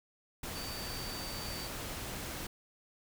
sine tone in noise, 4600 Hz, D8, 37 cents flat, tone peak -44 dBFS, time 0.55-1.67 s, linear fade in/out 5 ms, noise pink, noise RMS -41 dBFS, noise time 0.43-2.47 s, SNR -6 dB, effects none

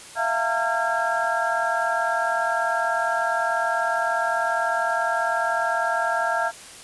sine tone cluster, 663 / 703 / 910 / 1368 / 1624 Hz, E5 / F5 / A#5 / F6 / G#6, +10 / +11 / -42 / -36 / -39 cents, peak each -27 dBFS, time 0.15-6.52 s, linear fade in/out 50 ms, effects white hiss -42 dBFS RMS until 6.83 s + resampled to 24000 Hz

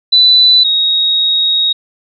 sine tone pair in turn, 3986 / 3771 Hz, B7 / A#7, +15 / +19 cents, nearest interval minor second, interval 96 cents, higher first, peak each -4 / -9 dBFS, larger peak first, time 0.12-0.64 / 0.64-1.73 s, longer second, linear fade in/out 10 ms, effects none

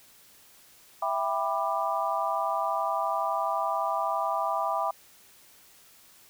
sine chord, E minor seventh, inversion none, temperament just, 659.3 / 791.1 / 988.9 / 1186.7 Hz, E5 / G5 / B5 / D6, 0 / +16 / +2 / +18 cents, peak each -31 dBFS, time 1.02-4.91 s, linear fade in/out 5 ms, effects white hiss -56 dBFS RMS until 6.29 s

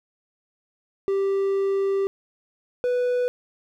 triangle tone pair in turn, 392 / 493.9 Hz, G4 / B4, 0 / 0 cents, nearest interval major third, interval 400 cents, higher second, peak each -18 dBFS, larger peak neither, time 1.08-2.07 / 2.84-3.28 s, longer first, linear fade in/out 0 ms, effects none

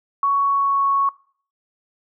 sine tone with pitch glide, 1116 to 1107.7 Hz, C#6 to C#6, +11 to -2 cents, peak -15 dBFS, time 0.23-1.09 s, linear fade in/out 2 ms, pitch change -13 cents, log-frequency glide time 0.44-0.85 s, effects noise-tail reverb RT60 0.5 s tail -22 dB re dry

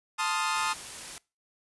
sawtooth chord, F dominant seventh, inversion first, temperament equal, 880 / 1046.5 / 1244.5 / 1396.9 Hz, A5 / C6 / Eb6 / F6, 0 / 0 / 0 / 0 cents, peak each -28 / -30 / -27 / -32 dBFS, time 0.18-0.74 s, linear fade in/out 20 ms
white noise, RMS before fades -41 dBFS, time 0.56-1.18 s, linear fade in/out 0 ms
effects noise-tail reverb RT60 0.3 s tail -24 dB re dry + resampled to 24000 Hz

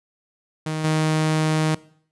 sawtooth tone with level steps, 156.4 Hz, D#3, 9 cents sharp, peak -20 / -14 dBFS, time 0.66-1.75 s, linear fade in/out 5 ms, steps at 0.84 s, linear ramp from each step 5 ms, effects noise-tail reverb RT60 0.6 s tail -21 dB re dry + resampled to 24000 Hz

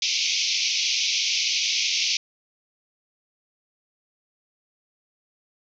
white band-pass noise, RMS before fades -24 dBFS, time 0.02-2.17 s, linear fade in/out 2 ms, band 2200 to 6200 Hz, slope 96 dB/octave, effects none

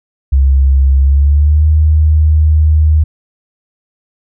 sine tone with pitch glide, 67.6 to 77.2 Hz, C#2 to D#2, -43 to -13 cents, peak -5 dBFS, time 0.32-3.04 s, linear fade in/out 10 ms, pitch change +230 cents, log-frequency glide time 0.99-1.67 s, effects none

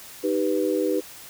sine chord, Eb augmented, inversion none, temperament equal, 311.1 / 392 / 493.9 Hz, Eb4 / G4 / B4, 0 / 0 / 0 cents, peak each -25 dBFS, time 0.23-1.01 s, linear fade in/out 20 ms, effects white hiss -43 dBFS RMS until 1.29 s

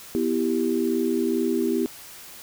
sine chord, E minor, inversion second, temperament equal, 246.9 / 329.6 / 392 Hz, B3 / E4 / G4, 0 / 0 / 0 cents, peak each -25 dBFS, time 0.15-1.86 s, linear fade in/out 0 ms, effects white hiss -43 dBFS RMS until 2.42 s

